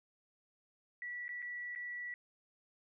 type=tone with dropouts; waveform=sine; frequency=1949 Hz; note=B6; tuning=23 cents flat; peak=-40 dBFS; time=1.02-2.14 s; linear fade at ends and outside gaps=1 ms; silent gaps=1.281-1.291 / 1.42-1.425 / 1.751-1.759 s; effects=none